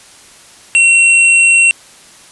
square tone, 2727 Hz, F7, 42 cents flat, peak -6 dBFS, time 0.75-1.71 s, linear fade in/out 0 ms, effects white hiss -40 dBFS RMS until 2.31 s + resampled to 24000 Hz

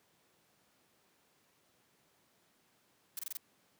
blue noise bursts, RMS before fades -40 dBFS, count 5, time 3.17-3.371 s, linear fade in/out 2 ms, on 21 ms, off 24 ms, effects pink hiss -71 dBFS RMS until 3.79 s + high-pass 150 Hz 12 dB/octave

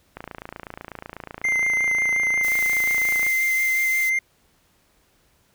click train, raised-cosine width 0.5 ms, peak -19 dBFS, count 88, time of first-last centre 0.17-3.266 s, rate 28.1 Hz
triangle tone with vibrato, 2084 Hz, C7, 7 cents flat, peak -17 dBFS, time 1.44-4.19 s, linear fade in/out 5 ms, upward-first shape sine, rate 5.6 Hz, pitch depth 14 cents each way
blue noise, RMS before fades -33 dBFS, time 2.43-4.1 s, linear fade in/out 10 ms
effects pink hiss -62 dBFS RMS until 5.54 s

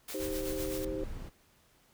white noise with tremolo, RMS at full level -41 dBFS, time 0.08-0.85 s, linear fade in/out 5 ms, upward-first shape sine, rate 7.9 Hz, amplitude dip 50%
sine chord, C minor, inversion first, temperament just, 314 / 392.4 / 523.3 Hz, Eb4 / G4 / C5, +16 / +2 / 0 cents, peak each -38 dBFS, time 0.14-1.04 s, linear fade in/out 5 ms
brown noise, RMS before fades -41 dBFS, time 0.19-1.3 s, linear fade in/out 20 ms
effects pink hiss -66 dBFS RMS until 1.93 s

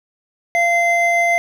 triangle tone pair together, 688 / 2071 Hz, F5 / C7, -26 / -18 cents, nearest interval octave + perfect fifth, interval 1908 cents, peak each -14 dBFS, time 0.55-1.38 s, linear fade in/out 0 ms, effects none

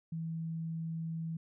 sine tone, 163.2 Hz, E3, 17 cents flat, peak -35 dBFS, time 0.12-1.37 s, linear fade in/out 5 ms, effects none

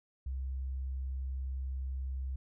sine tone, 65.8 Hz, C2, 10 cents sharp, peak -34 dBFS, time 0.26-2.36 s, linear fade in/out 5 ms, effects none

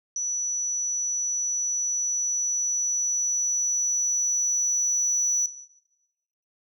sine tone with level ramp, 5920 Hz, F#8, in tune, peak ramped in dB -25 to -19 dBFS, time 0.16-5.46 s, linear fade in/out 2 ms, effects noise-tail reverb RT60 1.0 s tail -17 dB re dry + tanh soft clip ceiling -19 dBFS

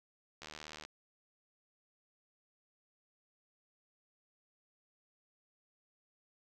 click train, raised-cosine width 0.2 ms, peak -29 dBFS, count 34, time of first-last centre 0.42-0.85 s, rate 76.7 Hz, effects none

